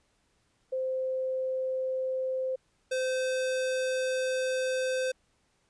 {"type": "tone pair in turn", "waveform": ["sine", "square"], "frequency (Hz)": [520, 516.1], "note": ["C5", "C5"], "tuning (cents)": [-11, -24], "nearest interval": "unison", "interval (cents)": 13, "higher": "first", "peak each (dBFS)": -28, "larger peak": "neither", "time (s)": [[0.72, 2.56], [2.91, 5.12]], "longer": "second", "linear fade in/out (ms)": 10, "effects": ["pink hiss -71 dBFS RMS until 5.69 s", "resampled to 22050 Hz"]}